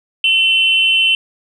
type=tone pair together; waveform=sine; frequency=2709 / 3057 Hz; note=E7 / G7; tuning=+47 / -44 cents; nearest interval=major second; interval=209 cents; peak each=-12 dBFS; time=0.24-1.15 s; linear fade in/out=2 ms; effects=tanh soft clip ceiling -3 dBFS